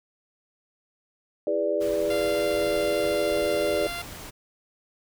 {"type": "chord", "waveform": "sine", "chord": "E dominant seventh", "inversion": "none", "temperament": "equal with one note detuned", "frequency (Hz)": [329.6, 409.8, 493.9, 587.3], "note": ["E4", "G#4", "B4", "D5"], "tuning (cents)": [0, -23, 0, 0], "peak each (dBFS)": [-31, -28, -30, -25], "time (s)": [1.47, 3.87], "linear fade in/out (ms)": 2}
{"type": "noise", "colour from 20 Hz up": "pink", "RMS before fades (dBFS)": -40, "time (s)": [1.8, 4.31], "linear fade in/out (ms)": 20}
{"type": "tone", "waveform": "10% pulse", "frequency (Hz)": 693, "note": "F5", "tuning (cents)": -14, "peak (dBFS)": -23, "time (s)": [2.1, 4.02], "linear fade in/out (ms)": 5}
{"effects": []}